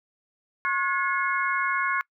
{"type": "harmonic tone with a mistuned harmonic", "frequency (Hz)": 361.4, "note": "F#4", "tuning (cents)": -41, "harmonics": [3, 4, 5, 6], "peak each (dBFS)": [-27, -28, -29, -30], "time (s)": [0.65, 2.01], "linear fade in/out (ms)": 0, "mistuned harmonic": 5, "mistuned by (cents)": -110, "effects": ["noise-tail reverb RT60 0.1 s tail -24 dB re dry"]}